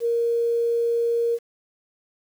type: tone with quantisation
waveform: sine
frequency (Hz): 467.7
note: A#4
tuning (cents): +6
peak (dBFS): -19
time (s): 0-1.39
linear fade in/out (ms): 50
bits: 8
effects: none